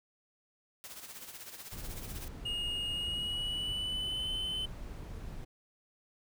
white noise with tremolo, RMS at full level -45 dBFS, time 0.84-2.28 s, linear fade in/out 0 ms, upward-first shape sine, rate 16 Hz, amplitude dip 60%
brown noise, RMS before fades -43 dBFS, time 1.72-5.45 s, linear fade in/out 10 ms
triangle tone with pitch glide, 2859 to 3047 Hz, F7 to G7, +40 to -50 cents, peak -32 dBFS, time 2.45-4.66 s, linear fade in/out 10 ms, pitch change +110 cents, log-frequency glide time 2.93-4.3 s
effects none

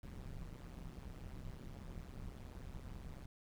brown noise with amplitude modulation, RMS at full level -45 dBFS, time 0.03-3.26 s, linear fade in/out 2 ms, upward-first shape sine, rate 131 Hz, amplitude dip 95%, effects none

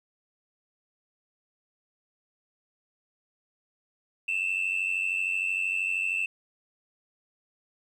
sine tone pair together, 2612 / 2705 Hz, E7 / E7, -17 / +44 cents, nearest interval minor second, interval 61 cents, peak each -27 dBFS, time 4.28-6.26 s, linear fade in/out 5 ms, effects tanh soft clip ceiling -22 dBFS + 10-bit

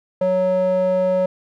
square tone with band-pass filter, 185 Hz, F#3, in tune, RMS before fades -18 dBFS, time 0.21-1.26 s, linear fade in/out 5 ms, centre 530 Hz, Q 3.9, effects none

